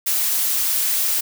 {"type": "noise", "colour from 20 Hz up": "blue", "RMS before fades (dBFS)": -20, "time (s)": [0.06, 1.21], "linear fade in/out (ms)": 10, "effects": []}